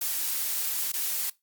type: noise with dropouts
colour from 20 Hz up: blue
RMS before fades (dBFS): -29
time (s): 0.01-1.3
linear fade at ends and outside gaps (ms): 5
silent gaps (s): 0.92-0.937
effects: noise-tail reverb RT60 0.2 s tail -21 dB re dry + Opus 48 kbps